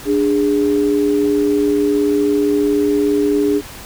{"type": "tone pair together", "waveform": "sine", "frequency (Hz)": [293.9, 411.1], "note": ["D4", "G#4"], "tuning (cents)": [1, -18], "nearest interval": "tritone", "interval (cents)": 581, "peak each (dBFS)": -15, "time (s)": [0.05, 3.62], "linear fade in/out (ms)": 50, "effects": ["pink hiss -34 dBFS RMS until 3.85 s"]}